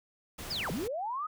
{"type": "noise", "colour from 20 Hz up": "pink", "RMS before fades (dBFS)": -42, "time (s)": [0.38, 0.88], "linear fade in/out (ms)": 10}
{"type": "linear two-way sweep", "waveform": "sine", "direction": "down then up", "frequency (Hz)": [5340, 132.5, 1285], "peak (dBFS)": -32, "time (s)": [0.5, 1.27], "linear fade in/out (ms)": 10, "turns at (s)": 0.71}
{"effects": []}